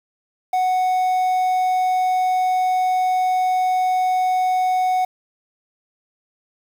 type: tone with quantisation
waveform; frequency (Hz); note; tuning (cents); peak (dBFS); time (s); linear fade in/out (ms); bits
triangle; 740; F#5; 0; -14; 0.53-5.05; 5; 7
effects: none